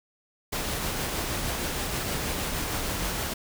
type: noise with tremolo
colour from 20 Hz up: pink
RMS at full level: -29 dBFS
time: 0.52-3.34 s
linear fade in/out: 10 ms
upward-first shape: triangle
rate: 6.4 Hz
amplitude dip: 25%
effects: none